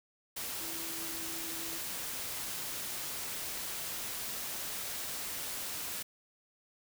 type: tone in noise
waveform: sine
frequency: 329.2 Hz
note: E4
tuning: 2 cents flat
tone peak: -47 dBFS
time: 0.6-1.78 s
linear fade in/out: 10 ms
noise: white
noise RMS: -39 dBFS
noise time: 0.36-6.03 s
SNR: -11 dB
effects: none